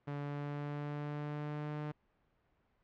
sawtooth tone with pitch glide, 143.9 to 150.01 Hz, D3 to D3, -35 to +37 cents, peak -34 dBFS, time 0.07-1.92 s, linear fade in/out 10 ms, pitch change +72 cents, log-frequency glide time 0.2-1.8 s, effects pink hiss -75 dBFS RMS until 2.83 s + low-pass 2000 Hz 12 dB/octave

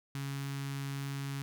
sawtooth tone with notch filter, 138.59 Hz, C#3, in tune, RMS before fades -38 dBFS, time 0.15-1.42 s, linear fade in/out 0 ms, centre 560 Hz, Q 0.57, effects none

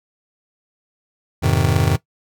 square chord, F minor seventh, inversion none, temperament just, 87.31 / 104.77 / 130.96 / 157.15 Hz, F2 / Ab2 / C3 / Eb3, 0 / +16 / +2 / +18 cents, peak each -21 dBFS, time 1.42-1.97 s, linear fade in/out 20 ms, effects noise-tail reverb RT60 0.1 s tail -17 dB re dry

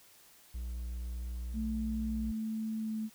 triangle tone, 60 Hz, B1, 49 cents flat, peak -34 dBFS, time 0.54-2.32 s, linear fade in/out 10 ms
sine tone with pitch glide, 220 to 218.5 Hz, A3 to A3, 0 to -12 cents, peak -33 dBFS, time 1.53-3.1 s, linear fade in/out 50 ms, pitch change -12 cents, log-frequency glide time 2.76-2.93 s
effects white hiss -60 dBFS RMS until 3.14 s

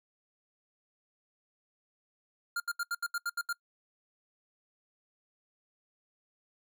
square tone bursts, 1403 Hz, F6, 8 cents sharp, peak -31 dBFS, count 9, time 2.56-3.529 s, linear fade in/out 5 ms, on 41 ms, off 75 ms, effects noise-tail reverb RT60 0.1 s tail -23 dB re dry

